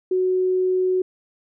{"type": "tone", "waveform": "sine", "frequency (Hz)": 370, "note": "F#4", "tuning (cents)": 0, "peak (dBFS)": -17, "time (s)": [0.11, 1.02], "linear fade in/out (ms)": 5, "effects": []}